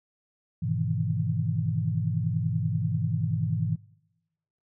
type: chord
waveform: sine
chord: E major seventh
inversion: first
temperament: just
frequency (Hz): 103.01 / 123.61 / 154.51 / 164.81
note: G#2 / B2 / D#3 / E3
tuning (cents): -14 / +2 / -12 / 0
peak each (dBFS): -30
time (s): 0.62-3.76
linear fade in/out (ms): 10
effects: noise-tail reverb RT60 1.0 s tail -25 dB re dry